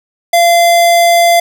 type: tone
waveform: square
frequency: 687 Hz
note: F5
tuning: 29 cents flat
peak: -6 dBFS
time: 0.33-1.4 s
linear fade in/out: 5 ms
effects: none